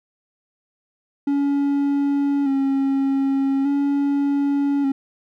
triangle tone with vibrato, 277.2 Hz, C#4, in tune, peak -15 dBFS, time 1.27-4.92 s, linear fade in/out 5 ms, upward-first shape square, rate 0.42 Hz, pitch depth 31 cents each way, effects none

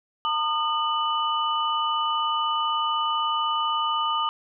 sine tone cluster, 908 / 1220 / 2978 Hz, A#5 / D#6 / F#7, -46 / -34 / +11 cents, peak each -28 / -24 / -29 dBFS, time 0.25-4.29 s, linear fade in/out 0 ms, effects none

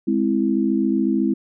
sine chord, Ab augmented, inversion none, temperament equal, 207.7 / 261.6 / 329.6 Hz, Ab3 / C4 / E4, 0 / 0 / 0 cents, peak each -21 dBFS, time 0.07-1.34 s, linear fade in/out 10 ms, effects none

